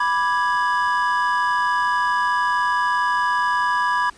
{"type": "chord", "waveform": "triangle", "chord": "G# diminished", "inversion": "first", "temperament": "equal", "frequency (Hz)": [987.8, 1174.7, 1661.2], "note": ["B5", "D6", "G#6"], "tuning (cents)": [0, 0, 0], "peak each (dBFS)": [-18, -23, -21], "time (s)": [0, 4.1], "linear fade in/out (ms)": 5, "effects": ["pink hiss -49 dBFS RMS until 4.17 s", "resampled to 22050 Hz"]}